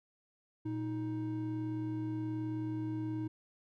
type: tone pair together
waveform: triangle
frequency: 117.5 / 313.7 Hz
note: A#2 / D#4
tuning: +14 / +14 cents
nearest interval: octave + perfect fourth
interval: 1700 cents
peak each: -37 / -34 dBFS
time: 0.65-3.28 s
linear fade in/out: 10 ms
effects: none